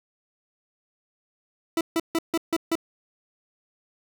40% pulse tone bursts, 329.6 Hz, E4, in tune, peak -20 dBFS, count 6, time 1.77-2.754 s, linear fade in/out 2 ms, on 39 ms, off 150 ms, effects none

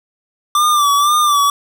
square tone with vibrato, 1174.7 Hz, D6, in tune, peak -11 dBFS, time 0.55-1.5 s, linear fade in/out 2 ms, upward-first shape sine, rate 2 Hz, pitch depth 60 cents each way, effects none

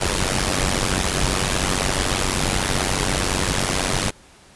pink noise with amplitude modulation, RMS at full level -17 dBFS, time 0-4.11 s, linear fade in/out 20 ms, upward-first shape sine, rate 94.1 Hz, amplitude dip 90%, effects pink hiss -49 dBFS RMS until 4.55 s + resampled to 24000 Hz

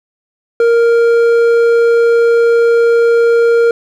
sine tone with hard clipping, 466.2 Hz, A#4, in tune, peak -8 dBFS, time 0.6-3.71 s, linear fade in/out 2 ms, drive 6 dB, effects none

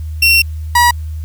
30% pulse tone pair in turn, 2725 / 963.4 Hz, F7 / B5, -43 / -43 cents, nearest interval octave + tritone, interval 1800 cents, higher first, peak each -4 dBFS, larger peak neither, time 0.22-0.42 / 0.75-0.91 s, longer first, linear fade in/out 5 ms, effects added 78 Hz sine -20 dBFS peak until 1.24 s + white hiss -49 dBFS RMS until 1.24 s

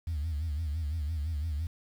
sine tone with vibrato, 77.3 Hz, D#2, 11 cents flat, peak -28 dBFS, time 0.07-1.67 s, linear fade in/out 5 ms, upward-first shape sine, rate 5.9 Hz, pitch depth 140 cents each way, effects tanh soft clip ceiling -27 dBFS + 9-bit

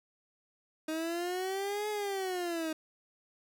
30% pulse linear two-way sweep, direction up then down, 311.1 to 425.3 to 311.1 Hz, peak -30 dBFS, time 0.88-2.73 s, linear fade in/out 5 ms, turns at 1.89 s, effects none

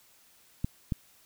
clicks, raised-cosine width 5 ms, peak -16 dBFS, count 2, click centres 0.645 / 0.922 s, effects white hiss -61 dBFS RMS until 1.25 s

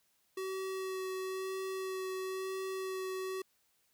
square tone with vibrato, 378.5 Hz, F#4, 39 cents sharp, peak -37 dBFS, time 0.37-3.42 s, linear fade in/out 5 ms, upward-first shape sine, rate 1 Hz, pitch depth 11 cents each way, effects white hiss -74 dBFS RMS until 3.93 s

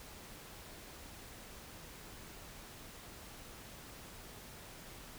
silence, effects pink hiss -52 dBFS RMS until 5.18 s

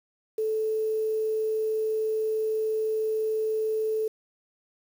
sine tone with quantisation, 436.9 Hz, A4, 12 cents flat, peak -24 dBFS, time 0.38-4.08 s, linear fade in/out 5 ms, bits 8, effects none

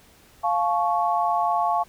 sine chord, F augmented, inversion none, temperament equal with one note detuned, 698.5 / 862.9 / 1108.7 Hz, F5 / A5 / C#6, 0 / -34 / 0 cents, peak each -23 / -24 / -25 dBFS, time 0.43-1.84 s, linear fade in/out 20 ms, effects pink hiss -54 dBFS RMS until 1.88 s

